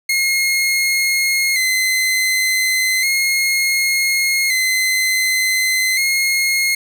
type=tone with vibrato; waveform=sawtooth; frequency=2100 Hz; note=C7; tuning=6 cents sharp; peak=-11 dBFS; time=0.09-6.75 s; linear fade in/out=5 ms; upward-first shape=square; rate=0.34 Hz; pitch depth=42 cents each way; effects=none